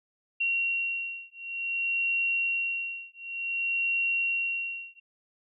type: beating tone pair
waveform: sine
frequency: 2744 / 2744.55 Hz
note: F7 / F7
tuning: -31 / -31 cents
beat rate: 0.55 Hz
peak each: -30 dBFS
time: 0.4-5 s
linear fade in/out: 10 ms
effects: none